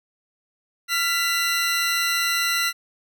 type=tone pair together; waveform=20% pulse; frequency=1381 / 1988.9 Hz; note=F6 / B6; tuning=-20 / +12 cents; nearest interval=tritone; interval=632 cents; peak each=-18 dBFS; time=0.88-2.73 s; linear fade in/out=50 ms; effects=none